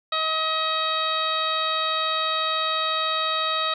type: harmonic tone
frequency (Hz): 634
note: D#5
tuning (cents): +32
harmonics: 1 / 2 / 3 / 4 / 5 / 6 / 7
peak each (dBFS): -31 / -25 / -34 / -34 / -36 / -27 / -37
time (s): 0.12-3.74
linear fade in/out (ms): 5
effects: none